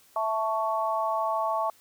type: chord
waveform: sine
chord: A major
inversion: second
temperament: equal with one note detuned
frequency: 659.3 / 880 / 1113.2 Hz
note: E5 / A5 / C#6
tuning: 0 / 0 / +7 cents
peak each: -29 dBFS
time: 0.16-1.7 s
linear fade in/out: 2 ms
effects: white hiss -59 dBFS RMS until 1.8 s